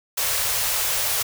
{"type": "band-stop noise", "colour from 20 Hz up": "white", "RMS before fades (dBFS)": -23, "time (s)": [0.17, 1.23], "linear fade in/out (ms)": 10, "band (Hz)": [140, 420], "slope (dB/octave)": 48, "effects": []}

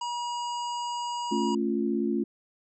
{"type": "harmonic tone", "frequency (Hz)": 960, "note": "B5", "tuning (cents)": -49, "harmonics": [1, 3, 5, 7, 8], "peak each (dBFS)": [-30, -40, -44, -47, -48], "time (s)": [0.01, 1.55], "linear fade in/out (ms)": 5}
{"type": "chord", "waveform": "sine", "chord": "A augmented", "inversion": "none", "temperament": "equal with one note detuned", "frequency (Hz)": [221.1, 277.2, 349.2], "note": ["A3", "C#4", "E#4"], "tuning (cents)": [9, 0, 0], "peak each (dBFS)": [-28, -30, -29], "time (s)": [1.31, 2.24], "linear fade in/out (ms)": 10}
{"effects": []}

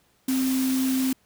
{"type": "tone in noise", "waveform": "sine", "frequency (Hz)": 261.6, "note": "C4", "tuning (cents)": 0, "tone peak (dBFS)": -21, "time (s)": [0.28, 1.13], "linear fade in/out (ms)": 5, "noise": "white", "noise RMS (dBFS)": -33, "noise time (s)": [0.28, 1.13], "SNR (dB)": 9, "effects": ["pink hiss -64 dBFS RMS until 1.25 s", "high-pass 60 Hz 12 dB/octave"]}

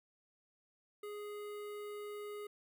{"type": "tone with notch filter", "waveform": "square", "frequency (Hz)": 415.3, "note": "G#4", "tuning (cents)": 0, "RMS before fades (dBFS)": -45, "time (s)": [1.03, 2.47], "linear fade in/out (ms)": 5, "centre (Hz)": 5700, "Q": 0.9, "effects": []}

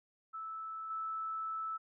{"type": "tone with level steps", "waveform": "sine", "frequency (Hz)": 1312, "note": "E6", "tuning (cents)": -9, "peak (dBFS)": [-40, -36], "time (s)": [0.33, 1.78], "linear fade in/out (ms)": 20, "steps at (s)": 0.9, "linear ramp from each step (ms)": 5, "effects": []}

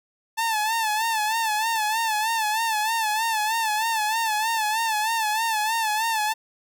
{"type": "tone with vibrato", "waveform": "sawtooth", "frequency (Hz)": 880, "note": "A5", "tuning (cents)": 0, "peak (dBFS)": -18, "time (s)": [0.37, 6.34], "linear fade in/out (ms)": 20, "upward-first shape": "sine", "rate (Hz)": 3.2, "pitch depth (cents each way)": 76, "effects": []}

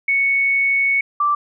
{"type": "tone pair in turn", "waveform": "sine", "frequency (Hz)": [2217, 1171], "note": ["C#7", "D6"], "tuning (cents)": [0, -5], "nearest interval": "major seventh", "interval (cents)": 1105, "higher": "first", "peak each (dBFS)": [-14, -14], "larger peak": "neither", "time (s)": [[0.08, 1.01], [1.2, 1.35]], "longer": "first", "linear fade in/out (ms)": 5, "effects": []}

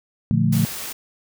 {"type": "chord", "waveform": "sine", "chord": "Bb major seventh", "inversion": "none", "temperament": "equal", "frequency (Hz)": [116.54, 146.83, 174.61, 220], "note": ["Bb2", "D3", "F3", "A3"], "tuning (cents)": [0, 0, 0, 0], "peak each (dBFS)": -21, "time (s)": [0.31, 0.65], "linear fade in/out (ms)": 0}
{"type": "noise", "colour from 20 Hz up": "white", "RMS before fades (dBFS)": -31, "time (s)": [0.52, 0.93], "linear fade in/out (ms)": 10}
{"effects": []}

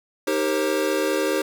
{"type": "chord", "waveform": "square", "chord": "C minor seventh", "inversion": "first", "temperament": "equal with one note detuned", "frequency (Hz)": [311.1, 392, 466.2, 535.8], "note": ["Eb4", "G4", "Bb4", "C5"], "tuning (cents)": [0, 0, 0, 41], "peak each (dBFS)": [-27, -26, -29, -26], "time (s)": [0.27, 1.42], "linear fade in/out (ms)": 5, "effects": []}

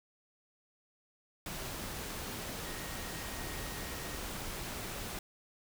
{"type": "tone in noise", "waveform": "sine", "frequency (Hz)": 1873, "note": "A#6", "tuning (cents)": 8, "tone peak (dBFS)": -51, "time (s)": [2.66, 4.18], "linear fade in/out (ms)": 2, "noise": "pink", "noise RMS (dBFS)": -41, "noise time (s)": [1.46, 5.19], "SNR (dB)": -13, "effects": []}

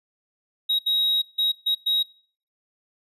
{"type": "tone bursts at uneven times", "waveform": "triangle", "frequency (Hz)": 3805, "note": "A#7", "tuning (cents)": 35, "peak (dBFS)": -18, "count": 5, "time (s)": [[0.69, 0.79], [0.86, 1.22], [1.38, 1.52], [1.66, 1.75], [1.86, 2.03]], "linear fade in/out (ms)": 10, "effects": ["noise-tail reverb RT60 0.5 s tail -23 dB re dry", "resampled to 32000 Hz"]}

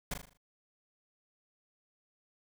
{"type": "noise with echo", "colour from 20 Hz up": "pink", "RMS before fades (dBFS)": -35, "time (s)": [0.11, 0.14], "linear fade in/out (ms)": 5, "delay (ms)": 39, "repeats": 6, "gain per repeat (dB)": -6, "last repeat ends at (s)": 0.374, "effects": []}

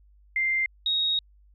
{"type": "tone pair in turn", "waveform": "sine", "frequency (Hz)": [2093, 3765], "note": ["C7", "A#7"], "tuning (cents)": [0, 16], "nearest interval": "minor seventh", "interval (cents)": 1016, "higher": "second", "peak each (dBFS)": -22, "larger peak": "neither", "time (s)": [[0.36, 0.66], [0.86, 1.19]], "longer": "second", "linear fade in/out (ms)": 2, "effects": ["added 50 Hz sine -54 dBFS peak until 1.54 s"]}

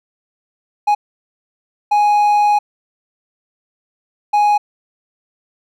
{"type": "tone bursts at uneven times", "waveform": "triangle", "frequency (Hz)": 830.6, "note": "G#5", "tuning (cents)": 0, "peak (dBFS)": -8, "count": 3, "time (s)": [[0.87, 0.95], [1.91, 2.59], [4.33, 4.58]], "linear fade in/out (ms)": 10, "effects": []}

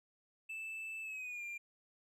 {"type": "tone with pitch glide", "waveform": "triangle", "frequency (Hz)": [2637, 2390], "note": ["E7", "D7"], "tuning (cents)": [0, 30], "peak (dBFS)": -40, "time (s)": [0.49, 1.58], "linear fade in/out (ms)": 10, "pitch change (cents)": -170, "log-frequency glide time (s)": [1.02, 1.44], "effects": []}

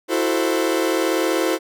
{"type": "chord", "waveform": "40% pulse", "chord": "F# half-diminished seventh", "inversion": "third", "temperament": "equal with one note detuned", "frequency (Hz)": [329.6, 370, 445.1, 523.3], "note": ["E4", "F#4", "A4", "C5"], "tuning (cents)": [0, 0, 20, 0], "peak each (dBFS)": [-21, -23, -25, -23], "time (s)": [0.08, 1.59], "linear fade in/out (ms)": 50, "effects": []}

